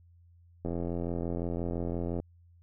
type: click train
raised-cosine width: 2 ms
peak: -21 dBFS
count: 134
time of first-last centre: 0.65-2.2 s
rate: 85.8 Hz
effects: added 86 Hz sine -56 dBFS peak until 2.62 s